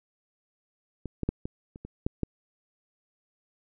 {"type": "clicks", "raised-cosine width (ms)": 3, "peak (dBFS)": [-22, -16, -12, -20, -30, -26, -13, -14], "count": 8, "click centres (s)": [1.057, 1.233, 1.29, 1.455, 1.759, 1.85, 2.065, 2.233], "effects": []}